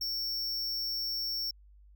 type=tone; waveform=square; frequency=5460 Hz; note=F8; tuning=40 cents flat; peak=-32 dBFS; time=0.01-1.51 s; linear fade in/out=5 ms; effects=added 50 Hz sine -54 dBFS peak until 1.95 s